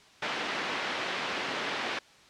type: band-pass noise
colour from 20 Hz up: white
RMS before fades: -33 dBFS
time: 0.22-1.99 s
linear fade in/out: 5 ms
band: 230 to 2800 Hz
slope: 12 dB/octave
effects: white hiss -56 dBFS RMS until 2.29 s + low-pass 5000 Hz 12 dB/octave